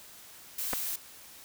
blue noise, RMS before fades -34 dBFS, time 0.58-0.96 s, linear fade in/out 5 ms
clicks, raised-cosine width 0.5 ms, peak -18 / -16 dBFS, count 2, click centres 0.731 / 0.735 s
effects white hiss -51 dBFS RMS until 1.44 s

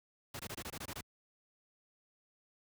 pink noise bursts, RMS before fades -43 dBFS, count 9, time 0.34-1.01 s, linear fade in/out 5 ms, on 54 ms, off 23 ms, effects high-pass 60 Hz 12 dB/octave

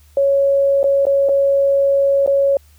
sine tone with dropouts, 554.4 Hz, C#5, in tune, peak -11 dBFS, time 0.17-2.57 s, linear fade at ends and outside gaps 2 ms, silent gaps 0.831-0.841 / 1.054-1.067 / 1.288-1.292 / 2.263-2.275 s, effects added 74 Hz sine -46 dBFS peak until 2.78 s + white hiss -55 dBFS RMS until 2.78 s

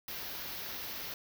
white band-stop noise, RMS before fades -41 dBFS, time 0.08-1.14 s, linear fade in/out 2 ms, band 5900 to 12000 Hz, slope 48 dB/octave, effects none

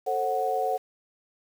sine chord, F# diminished, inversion first, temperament just, 444 / 532.8 / 740 Hz, A4 / C5 / F#5, +16 / +31 / 0 cents, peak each -30 / -30 / -26 dBFS, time 0.06-0.78 s, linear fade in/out 20 ms, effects 8-bit

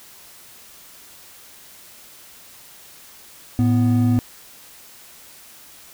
triangle tone pair together, 110.11 / 246.9 Hz, A2 / B3, +2 / 0 cents, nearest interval octave + major second, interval 1398 cents, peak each -15 dBFS, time 3.59-4.19 s, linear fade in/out 0 ms, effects white hiss -45 dBFS RMS until 5.93 s

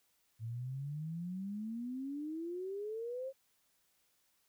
sine exponential sweep, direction up, 109.9 to 544 Hz, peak -38 dBFS, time 0.39-3.33 s, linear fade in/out 50 ms, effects white hiss -75 dBFS RMS until 4.48 s

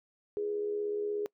sine tone with amplitude modulation, 414.9 Hz, G#4, 2 cents flat, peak -28 dBFS, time 0.37-1.26 s, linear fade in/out 0 ms, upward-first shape sine, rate 76.7 Hz, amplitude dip 50%, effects noise-tail reverb RT60 0.1 s tail -24 dB re dry

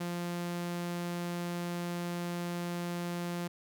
sawtooth tone, 174 Hz, F3, 6 cents flat, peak -30 dBFS, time 0-3.48 s, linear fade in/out 10 ms, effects none

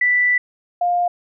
sine tone pair in turn, 1975.5 / 705.5 Hz, B6 / F5, 0 / +17 cents, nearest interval octave + tritone, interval 1783 cents, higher first, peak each -13 / -15 dBFS, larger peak first, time 0.01-0.38 / 0.81-1.08 s, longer first, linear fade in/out 5 ms, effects none

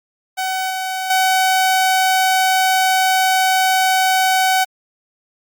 sawtooth tone with level steps, 754 Hz, F#5, 32 cents sharp, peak -15 / -17 / -9 dBFS, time 0.37-4.65 s, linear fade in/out 20 ms, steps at 0.7 / 1.1 s, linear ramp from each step 5 ms, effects Opus 48 kbps

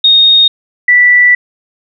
sine tone pair in turn, 3712 / 1966.4 Hz, A#7 / B6, -8 / -8 cents, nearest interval major seventh, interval 1100 cents, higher first, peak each -3 dBFS, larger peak neither, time 0.04-0.48 / 0.88-1.35 s, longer second, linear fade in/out 5 ms, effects none

